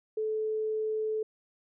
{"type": "tone", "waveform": "sine", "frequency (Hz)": 434.4, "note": "A4", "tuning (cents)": -22, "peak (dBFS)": -28, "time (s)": [0.17, 1.23], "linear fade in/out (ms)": 5, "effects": []}